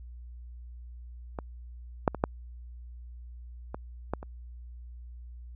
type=clicks; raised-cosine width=1 ms; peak=-20 / -7 / -20 / -9 / -21 / -15 / -27 dBFS; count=7; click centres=1.388 / 2.078 / 2.147 / 2.239 / 3.745 / 4.136 / 4.229 s; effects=added 60 Hz sine -42 dBFS peak until 5.55 s